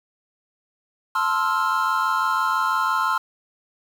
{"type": "chord", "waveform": "triangle", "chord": "F major seventh", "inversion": "first", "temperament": "equal with one note detuned", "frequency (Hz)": [880, 1046.5, 1310.9, 1396.9], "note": ["A5", "C6", "E6", "F6"], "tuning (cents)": [0, 0, -10, 0], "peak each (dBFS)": [-26, -21, -23, -23], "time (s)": [1.15, 3.18], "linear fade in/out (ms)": 5, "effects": ["7-bit"]}